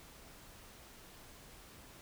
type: silence
effects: pink hiss -56 dBFS RMS until 2.01 s